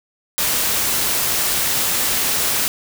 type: noise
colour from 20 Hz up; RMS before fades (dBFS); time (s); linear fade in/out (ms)
white; -19; 0.38-2.68; 0
effects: none